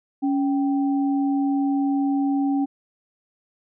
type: tone pair together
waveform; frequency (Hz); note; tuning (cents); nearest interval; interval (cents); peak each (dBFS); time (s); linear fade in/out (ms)
sine; 278.8 / 780; C#4 / G5; +10 / -9; octave + tritone; 1781; -19 / -30; 0.22-2.66; 20
effects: none